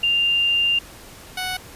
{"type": "tone pair in turn", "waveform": ["sine", "10% pulse"], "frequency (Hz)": [2794, 740], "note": ["F7", "F#5"], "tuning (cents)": [0, 0], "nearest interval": "octave + major seventh", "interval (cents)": 2300, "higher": "first", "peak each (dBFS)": -16, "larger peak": "neither", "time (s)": [[0.03, 0.79], [1.37, 1.57]], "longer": "first", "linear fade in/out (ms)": 5, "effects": ["pink hiss -42 dBFS RMS until 1.75 s", "resampled to 32000 Hz"]}